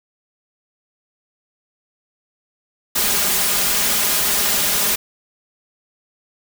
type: noise with comb filter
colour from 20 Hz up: white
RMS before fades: -18 dBFS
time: 2.95-4.96 s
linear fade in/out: 10 ms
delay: 4.9 ms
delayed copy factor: +0.65
effects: none